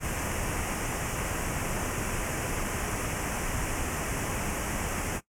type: band-stop noise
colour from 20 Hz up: pink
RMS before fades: -31 dBFS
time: 0-5.21 s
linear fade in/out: 50 ms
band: 2900 to 5700 Hz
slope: 48 dB/octave
effects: noise-tail reverb RT60 0.1 s tail -17 dB re dry + low-pass 11000 Hz 12 dB/octave